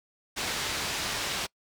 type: low-pass noise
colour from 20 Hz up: white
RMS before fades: -32 dBFS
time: 0.36-1.47 s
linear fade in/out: 20 ms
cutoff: 5200 Hz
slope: 12 dB/octave
effects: noise-tail reverb RT60 0.1 s tail -25 dB re dry